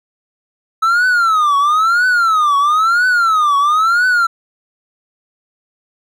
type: tone with vibrato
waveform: triangle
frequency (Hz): 1298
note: E6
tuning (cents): -27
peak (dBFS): -8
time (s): 0.82-4.27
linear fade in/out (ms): 10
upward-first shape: triangle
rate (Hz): 1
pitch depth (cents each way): 270
effects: none